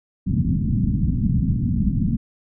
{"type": "low-pass noise", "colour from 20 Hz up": "white", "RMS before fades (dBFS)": -20, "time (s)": [0.26, 2.17], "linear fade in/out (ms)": 20, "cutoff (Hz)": 240, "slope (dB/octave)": 48, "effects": []}